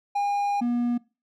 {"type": "tone pair in turn", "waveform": "triangle", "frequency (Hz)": [811, 240.5], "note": ["G#5", "B3"], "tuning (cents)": [-41, -46], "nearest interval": "octave + major sixth", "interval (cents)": 2105, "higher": "first", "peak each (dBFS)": -20, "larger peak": "neither", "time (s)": [[0.15, 0.61], [0.61, 0.98]], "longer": "first", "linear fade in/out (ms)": 10, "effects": ["noise-tail reverb RT60 0.3 s tail -22 dB re dry"]}